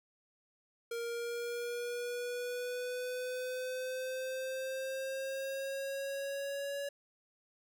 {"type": "exponential sweep", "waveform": "square", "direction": "up", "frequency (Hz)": [466.2, 565], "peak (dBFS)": -37, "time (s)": [0.91, 6.89], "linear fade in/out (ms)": 5, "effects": []}